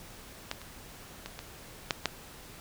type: clicks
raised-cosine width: 0.2 ms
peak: -15 / -29 / -21 / -22 / -9 / -9 dBFS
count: 6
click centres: 0.514 / 0.616 / 1.26 / 1.391 / 1.908 / 2.057 s
effects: pink hiss -49 dBFS RMS until 2.6 s